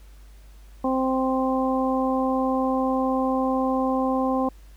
harmonic tone, 261.6 Hz, C4, in tune, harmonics 1 / 2 / 3 / 4, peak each -23 / -26 / -28 / -29 dBFS, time 0.84-4.49 s, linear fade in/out 5 ms, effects added 50 Hz sine -44 dBFS peak until 4.76 s + pink hiss -58 dBFS RMS until 4.76 s

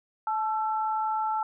sine tone pair together, 869.3 / 1337 Hz, A5 / E6, -21 / +24 cents, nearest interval perfect fifth, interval 745 cents, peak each -26 / -32 dBFS, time 0.27-1.43 s, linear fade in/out 2 ms, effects none

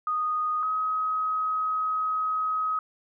sine tone pair in turn, 1239 / 1267.2 Hz, D#6 / D#6, -8 / +31 cents, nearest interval unison, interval 39 cents, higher second, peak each -24 dBFS, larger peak neither, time 0.07-0.63 / 0.63-2.79 s, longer second, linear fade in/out 2 ms, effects none

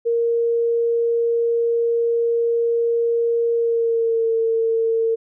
sine tone with pitch glide, 466.2 to 453.2 Hz, A#4 to A#4, 0 to -49 cents, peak -16 dBFS, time 0.05-5.16 s, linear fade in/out 20 ms, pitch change -49 cents, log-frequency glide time 3.54-4.32 s, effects none

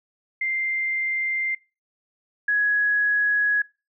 sine tone pair in turn, 2093 / 1672.9 Hz, C7 / G#6, 0 / +12 cents, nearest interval major third, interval 388 cents, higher first, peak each -22 / -18 dBFS, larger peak second, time 0.41-1.55 / 2.48-3.62 s, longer neither, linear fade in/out 5 ms, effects noise-tail reverb RT60 0.3 s tail -24 dB re dry

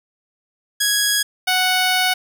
10% pulse tone pair in turn, 1661.2 / 740 Hz, G#6 / F#5, 0 / 0 cents, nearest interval octave + major second, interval 1400 cents, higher first, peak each -7 dBFS, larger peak neither, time 0.8-1.23 / 1.47-2.14 s, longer second, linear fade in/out 10 ms, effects none

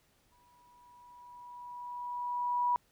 sine tone with exponential growth, 975 Hz, B5, 23 cents flat, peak -25 dBFS, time 0.32-2.76 s, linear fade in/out 0 ms, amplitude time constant 530 ms, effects pink hiss -70 dBFS RMS until 2.91 s

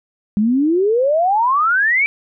sine exponential sweep, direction up, 200.3 to 2349 Hz, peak -12 dBFS, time 0.37-2.06 s, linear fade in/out 0 ms, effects none

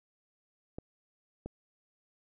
clicks, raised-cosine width 2 ms, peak -26 dBFS, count 2, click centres 0.785 / 1.46 s, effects none

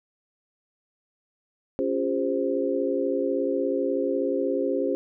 sine chord, Db major seventh, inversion none, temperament equal with one note detuned, 277.2 / 349.2 / 405.6 / 523.3 Hz, Db4 / F4 / Ab4 / C5, 0 / 0 / -41 / 0 cents, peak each -28 / -30 / -28 / -27 dBFS, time 1.79-4.95 s, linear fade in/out 0 ms, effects none

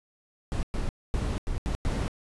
brown noise bursts at uneven times, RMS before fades -28 dBFS, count 6, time 0.52-0.63 / 0.74-0.89 / 1.14-1.38 / 1.47-1.58 / 1.66-1.75 / 1.85-2.08 s, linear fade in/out 0 ms, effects resampled to 24000 Hz

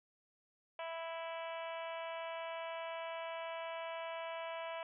harmonic tone, 329.6 Hz, E4, in tune, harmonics 2 / 3 / 4 / 5 / 6 / 7 / 8 / 9 / 10, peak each -43 / -46 / -53 / -54 / -57 / -52 / -55 / -55 / -61 dBFS, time 0.79-4.83 s, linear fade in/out 2 ms, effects none

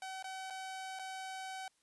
sawtooth tone with dropouts, 760 Hz, F#5, 46 cents sharp, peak -38 dBFS, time 0.02-1.68 s, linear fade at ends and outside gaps 2 ms, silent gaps 0.226-0.242 / 0.501-0.505 / 0.99-0.994 s, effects white hiss -75 dBFS RMS until 1.82 s + resampled to 24000 Hz

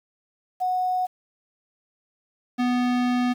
sine / square tone pair in turn, 735 / 247 Hz, F#5 / B3, -12 / 0 cents, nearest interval octave + perfect fifth, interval 1888 cents, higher first, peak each -21 dBFS, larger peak neither, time 0.6-1.07 / 2.58-3.34 s, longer second, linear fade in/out 20 ms, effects low-pass 4000 Hz 12 dB/octave + 8-bit

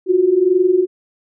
sine tone pair together, 349.2 / 371 Hz, F4 / F#4, 0 / +5 cents, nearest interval minor second, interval 105 cents, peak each -16 / -12 dBFS, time 0.06-0.87 s, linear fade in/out 50 ms, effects none

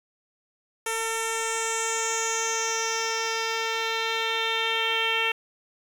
10% pulse tone with low-pass filter sweep, 450.9 Hz, A4, 42 cents sharp, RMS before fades -27 dBFS, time 0.86-5.32 s, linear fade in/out 5 ms, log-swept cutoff 10000 to 2900 Hz, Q 4.8, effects 8-bit

